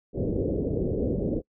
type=low-pass noise; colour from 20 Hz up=white; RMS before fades=-27 dBFS; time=0.13-1.42 s; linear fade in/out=50 ms; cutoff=510 Hz; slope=48 dB/octave; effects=noise-tail reverb RT60 0.1 s tail -26 dB re dry